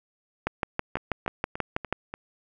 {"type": "two click trains", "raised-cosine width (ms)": 0.5, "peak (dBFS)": [-10, -19], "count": [10, 5], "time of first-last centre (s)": [[0.47, 1.926], [0.97, 2.14]], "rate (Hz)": [6.18, 3.42], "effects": []}